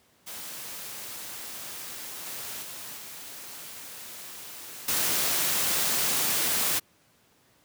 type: noise with level steps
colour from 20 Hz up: white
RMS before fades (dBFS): -39 / -37 / -40 / -42 / -26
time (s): 0.26-6.8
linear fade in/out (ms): 20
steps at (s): 2.26 / 2.62 / 2.97 / 4.88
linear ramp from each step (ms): 5
effects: pink hiss -63 dBFS RMS until 7.64 s + high-pass 100 Hz 12 dB/octave

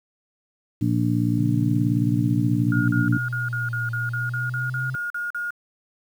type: harmonic tone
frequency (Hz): 58.6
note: A#1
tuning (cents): +10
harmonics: 2 / 3 / 4 / 5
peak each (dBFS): -22 / -26 / -26 / -24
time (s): 0.81-3.18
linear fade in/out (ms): 10
type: linear two-way sweep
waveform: sine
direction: down then up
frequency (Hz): 141.9 to 116.7 to 130.9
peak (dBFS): -26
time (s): 1.38-4.95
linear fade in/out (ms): 0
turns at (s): 3.9
type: tone bursts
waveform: sine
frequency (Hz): 1429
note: F6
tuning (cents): +39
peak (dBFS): -25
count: 14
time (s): 2.72-5.506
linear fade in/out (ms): 2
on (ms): 160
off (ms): 42
effects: 8-bit

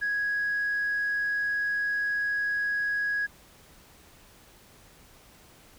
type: tone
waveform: sine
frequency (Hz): 1661.2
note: G#6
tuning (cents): 0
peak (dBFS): -24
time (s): 0.01-3.27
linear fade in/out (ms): 20
effects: tanh soft clip ceiling -22 dBFS + pink hiss -55 dBFS RMS until 5.78 s

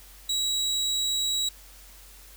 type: tone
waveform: 30% pulse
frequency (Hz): 3877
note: B7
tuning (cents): -33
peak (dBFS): -22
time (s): 0.29-1.49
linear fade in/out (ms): 5
effects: added 47 Hz sine -50 dBFS peak until 2.36 s + white hiss -51 dBFS RMS until 2.36 s

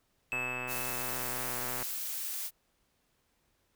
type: tone with exponential decay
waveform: triangle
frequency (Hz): 2609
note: E7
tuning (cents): -18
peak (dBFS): -29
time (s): 0.32-2.03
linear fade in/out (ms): 0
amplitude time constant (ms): 370
type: click train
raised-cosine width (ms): 0.5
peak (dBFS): -24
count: 188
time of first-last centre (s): 0.33-1.826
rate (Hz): 125
type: noise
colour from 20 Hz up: blue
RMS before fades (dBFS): -37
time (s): 0.67-2.51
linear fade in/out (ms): 50
effects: pink hiss -74 dBFS RMS until 3.75 s

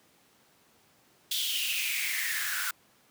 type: noise with high-pass filter sweep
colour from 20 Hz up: white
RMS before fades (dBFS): -31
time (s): 1.31-2.71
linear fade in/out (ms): 5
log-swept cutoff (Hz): 3500 to 1400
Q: 6.8
effects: pink hiss -63 dBFS RMS until 3.1 s + high-pass 150 Hz 12 dB/octave

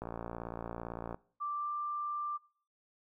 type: click train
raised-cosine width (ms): 1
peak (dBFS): -26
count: 66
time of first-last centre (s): 0.02-1.145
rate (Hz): 57.8
type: tone with pitch glide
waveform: sine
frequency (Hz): 1174.7 to 1182.9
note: D6 to D6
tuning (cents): 0 to +12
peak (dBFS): -34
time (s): 1.4-2.38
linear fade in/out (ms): 20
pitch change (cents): +12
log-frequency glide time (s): 1.54-1.7
effects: noise-tail reverb RT60 0.5 s tail -22 dB re dry

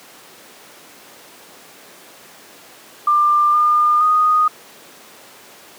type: tone with pitch steps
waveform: sine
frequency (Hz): 1192 / 1209 / 1239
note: D6 / D6 / D#6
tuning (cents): +25 / +50 / -8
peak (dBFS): -11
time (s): 3.07-4.48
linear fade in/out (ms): 5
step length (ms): 470
effects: pink hiss -42 dBFS RMS until 5.78 s + high-pass 300 Hz 12 dB/octave

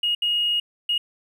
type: tone bursts at uneven times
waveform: triangle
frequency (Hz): 2873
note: F7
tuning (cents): +48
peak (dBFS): -16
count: 3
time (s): 0.03-0.15 / 0.22-0.6 / 0.89-0.98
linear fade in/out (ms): 5
effects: tanh soft clip ceiling -17 dBFS

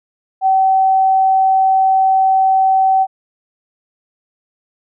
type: tone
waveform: sine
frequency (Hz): 765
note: G5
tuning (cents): -42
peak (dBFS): -9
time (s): 0.41-3.07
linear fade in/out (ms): 50
effects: none

